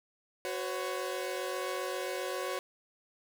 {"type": "chord", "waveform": "sawtooth", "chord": "F# suspended fourth", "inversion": "none", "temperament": "equal with one note detuned", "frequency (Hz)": [370, 506.9, 554.4], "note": ["F#4", "B4", "C#5"], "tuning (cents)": [0, 45, 0], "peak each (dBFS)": [-34, -35, -34], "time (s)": [0.45, 2.59], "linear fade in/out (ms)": 0, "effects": []}